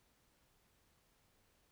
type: silence
effects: pink hiss -74 dBFS RMS until 1.71 s